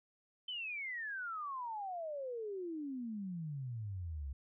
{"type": "exponential sweep", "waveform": "sine", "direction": "down", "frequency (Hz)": [3099, 65.2], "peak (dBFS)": -39, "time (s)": [0.48, 4.33], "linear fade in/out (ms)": 5, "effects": []}